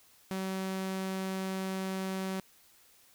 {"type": "tone", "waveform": "sawtooth", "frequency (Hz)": 190, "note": "F#3", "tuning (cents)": 46, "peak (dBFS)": -29, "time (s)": [0.31, 2.4], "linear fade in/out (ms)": 0, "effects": ["white hiss -62 dBFS RMS until 3.14 s"]}